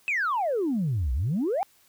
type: exponential two-way sweep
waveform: sine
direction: down then up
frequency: 2637 to 58.7 to 832 Hz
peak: -22 dBFS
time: 0.08-1.63 s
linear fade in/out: 0 ms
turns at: 1.13 s
effects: tanh soft clip ceiling -20 dBFS + white hiss -61 dBFS RMS until 1.88 s